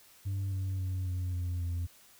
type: tone with pitch steps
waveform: sine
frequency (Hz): 97.5 / 95.16 / 92.88 / 90.66 / 88.48 / 86.36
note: G2 / F#2 / F#2 / F#2 / F2 / F2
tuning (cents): -9 / +49 / +7 / -35 / +23 / -19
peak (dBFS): -28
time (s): 0.25-1.87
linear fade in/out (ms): 20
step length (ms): 270
effects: tanh soft clip ceiling -30 dBFS + white hiss -59 dBFS RMS until 2.19 s